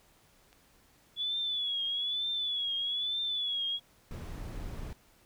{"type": "click", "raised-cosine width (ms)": 0.2, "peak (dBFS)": -39, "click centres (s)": 0.529}
{"type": "tone with vibrato", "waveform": "sine", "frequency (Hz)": 3410, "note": "G#7", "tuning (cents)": 45, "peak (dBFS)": -30, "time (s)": [1.16, 3.8], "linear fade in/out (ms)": 50, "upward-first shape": "triangle", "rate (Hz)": 1.1, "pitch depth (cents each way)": 95}
{"type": "noise", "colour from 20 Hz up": "brown", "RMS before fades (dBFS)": -40, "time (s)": [4.11, 4.93], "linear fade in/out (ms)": 2}
{"effects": ["pink hiss -64 dBFS RMS until 5.25 s"]}